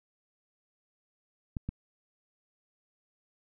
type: clicks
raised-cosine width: 5 ms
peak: -21 dBFS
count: 2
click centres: 1.568 / 1.69 s
effects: none